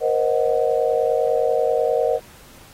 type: chord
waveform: sine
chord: C half-diminished seventh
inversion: third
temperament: equal with one note detuned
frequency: 473.2 / 523.3 / 622.3 / 740 Hz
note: Bb4 / C5 / Eb5 / Gb5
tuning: +26 / 0 / 0 / 0 cents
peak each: -20 / -22 / -22 / -26 dBFS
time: 0-2.2 s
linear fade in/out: 50 ms
effects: pink hiss -47 dBFS RMS until 2.73 s + AAC 48 kbps